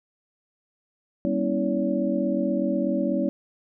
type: tone cluster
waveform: sine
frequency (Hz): 195.3 / 239.1 / 275.5 / 323.7 / 568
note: G3 / A#3 / C#4 / E4 / C#5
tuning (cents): -6 / +44 / -11 / -31 / +42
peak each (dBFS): -28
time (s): 1.25-3.29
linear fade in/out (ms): 0
effects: none